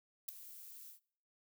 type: noise with ADSR envelope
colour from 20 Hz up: violet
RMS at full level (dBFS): -37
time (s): 0.28-1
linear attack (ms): 9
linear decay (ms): 5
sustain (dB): -16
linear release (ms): 110
effects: noise-tail reverb RT60 0.6 s tail -24 dB re dry